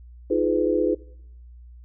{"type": "chord", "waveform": "sine", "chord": "F half-diminished seventh", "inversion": "third", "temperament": "just", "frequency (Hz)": [314.3, 349.2, 419.1, 502.9], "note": ["Eb4", "F4", "Ab4", "Cb5"], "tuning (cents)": [18, 0, 16, 31], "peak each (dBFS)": -24, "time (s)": [0.3, 0.95], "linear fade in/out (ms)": 10, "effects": ["noise-tail reverb RT60 0.7 s tail -21 dB re dry", "added 60 Hz sine -42 dBFS peak until 1.84 s"]}